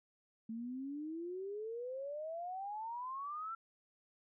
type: exponential sweep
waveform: sine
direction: up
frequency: 220 to 1361 Hz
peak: -40 dBFS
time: 0.49-3.55 s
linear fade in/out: 5 ms
effects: none